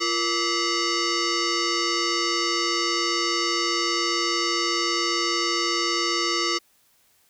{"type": "tone with frequency modulation", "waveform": "sine", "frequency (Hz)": 2111, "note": "C7", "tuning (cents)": 15, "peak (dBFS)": -21, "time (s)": [0, 6.59], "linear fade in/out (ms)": 20, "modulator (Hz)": 819, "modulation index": 4.6, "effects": ["white hiss -62 dBFS RMS until 7.29 s"]}